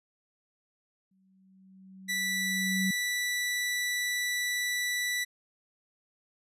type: tone with exponential growth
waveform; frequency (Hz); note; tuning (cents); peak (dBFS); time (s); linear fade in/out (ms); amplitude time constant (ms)
sine; 190; F#3; +46; -26; 1.11-2.91; 5; 390
type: tone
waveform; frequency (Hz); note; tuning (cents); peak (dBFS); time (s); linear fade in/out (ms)
sawtooth; 1967; B6; -7; -25; 2.08-5.25; 20
effects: resampled to 32000 Hz